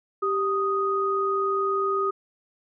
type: tone pair together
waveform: sine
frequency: 392 / 1244.5 Hz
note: G4 / D#6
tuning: 0 / 0 cents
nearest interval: octave + minor sixth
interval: 2000 cents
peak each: -25 / -24 dBFS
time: 0.22-2.11 s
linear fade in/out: 10 ms
effects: none